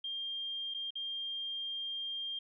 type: tone with dropouts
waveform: sine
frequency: 3200 Hz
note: G7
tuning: 35 cents sharp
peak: -36 dBFS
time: 0.04-2.39 s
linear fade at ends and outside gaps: 5 ms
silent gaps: 0.74-0.745 / 0.906-0.954 s
effects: none